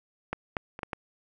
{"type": "clicks", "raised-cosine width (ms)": 0.5, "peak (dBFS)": [-15, -13, -24, -17, -17], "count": 5, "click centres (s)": [0.33, 0.568, 0.791, 0.832, 0.932], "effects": []}